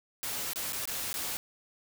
white noise with dropouts, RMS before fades -35 dBFS, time 0.23-1.37 s, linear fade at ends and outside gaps 0 ms, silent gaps 0.533-0.559 / 0.723-0.731 / 0.855-0.875 / 1.13-1.141 s, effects none

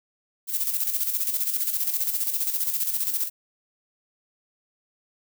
violet noise with tremolo, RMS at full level -24 dBFS, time 0.47-3.3 s, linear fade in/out 50 ms, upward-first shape square, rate 15 Hz, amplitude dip 55%, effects none

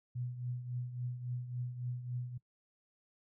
sine tone with tremolo, 123.47 Hz, B2, in tune, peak -34 dBFS, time 0.15-2.38 s, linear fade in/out 10 ms, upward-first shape triangle, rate 3.6 Hz, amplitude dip 70%, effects noise-tail reverb RT60 0.1 s tail -20 dB re dry

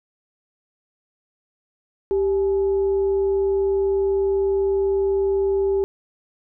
sine tone with frequency modulation, 392 Hz, G4, in tune, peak -17 dBFS, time 2.11-5.84 s, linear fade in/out 0 ms, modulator 456 Hz, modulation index 0.21, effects none

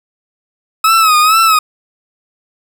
40% pulse tone with vibrato, 1279 Hz, D#6, 47 cents sharp, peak -6 dBFS, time 0.84-1.59 s, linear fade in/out 5 ms, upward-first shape sine, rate 2.2 Hz, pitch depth 79 cents each way, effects 8-bit

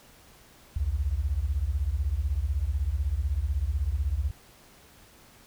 sine beating tone pair, 62.4 / 78.4 Hz, B1 / D#2, +19 / +14 cents, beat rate 16 Hz, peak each -27 dBFS, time 0.76-4.31 s, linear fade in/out 5 ms, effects tanh soft clip ceiling -17 dBFS + pink hiss -55 dBFS RMS until 5.46 s

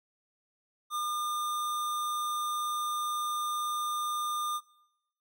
square tone, 1207 Hz, D6, 47 cents sharp, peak -31 dBFS, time 0.9-4.61 s, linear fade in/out 50 ms, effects noise-tail reverb RT60 0.9 s tail -22 dB re dry

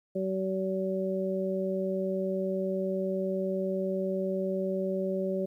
harmonic tone, 190 Hz, F#3, 46 cents sharp, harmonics 1 / 2 / 3, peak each -32 / -32 / -32 dBFS, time 0.15-5.46 s, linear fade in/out 10 ms, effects 11-bit

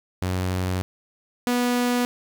sawtooth tone pair in turn, 92.1 / 244.7 Hz, F#2 / B3, -7 / -16 cents, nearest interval octave + perfect fourth, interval 1691 cents, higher second, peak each -19 / -16 dBFS, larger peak second, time 0.22-0.82 / 1.47-2.05 s, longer first, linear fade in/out 0 ms, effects 9-bit

